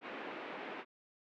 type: band-pass noise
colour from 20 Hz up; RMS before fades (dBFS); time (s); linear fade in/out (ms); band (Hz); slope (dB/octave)
pink; -45; 0.01-0.85; 50; 260 to 2700; 24
effects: none